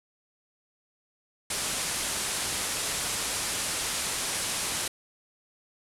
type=low-pass noise; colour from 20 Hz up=white; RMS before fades=-31 dBFS; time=1.5-4.88 s; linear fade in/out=5 ms; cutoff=11000 Hz; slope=48 dB/octave; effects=none